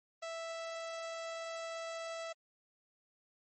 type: tone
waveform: sawtooth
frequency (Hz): 659.3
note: E5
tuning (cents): 0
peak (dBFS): -36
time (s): 0.22-2.33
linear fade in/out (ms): 10
effects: MP3 32 kbps